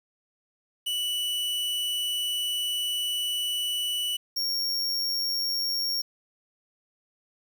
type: tone pair in turn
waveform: 45% pulse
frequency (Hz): 2960 / 5535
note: F#7 / F8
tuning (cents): 0 / -16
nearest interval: major seventh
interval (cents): 1084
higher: second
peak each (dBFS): -26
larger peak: neither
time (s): 0.86-4.17 / 4.36-6.02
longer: first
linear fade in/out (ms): 10
effects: 9-bit